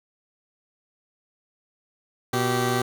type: tone pair together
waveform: 15% pulse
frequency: 121.7 / 387.7 Hz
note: B2 / G4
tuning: -25 / -19 cents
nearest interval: octave + minor sixth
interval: 2006 cents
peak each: -18 dBFS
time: 2.33-2.82 s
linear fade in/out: 5 ms
effects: none